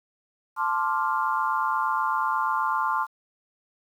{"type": "chord", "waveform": "sine", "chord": "D minor seventh", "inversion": "second", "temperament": "equal", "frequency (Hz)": [880, 1046.5, 1174.7, 1396.9], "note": ["A5", "C6", "D6", "F6"], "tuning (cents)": [0, 0, 0, 0], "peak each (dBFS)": [-28, -26, -29, -30], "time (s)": [0.56, 3.07], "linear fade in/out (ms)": 50, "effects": ["9-bit"]}